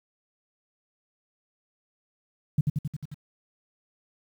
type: tone with echo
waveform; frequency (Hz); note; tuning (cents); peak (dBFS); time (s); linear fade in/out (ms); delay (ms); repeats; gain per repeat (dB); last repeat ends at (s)
sine; 146.83; D3; 0; -17; 2.58-2.61; 5; 89; 6; -3; 3.144
effects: 9-bit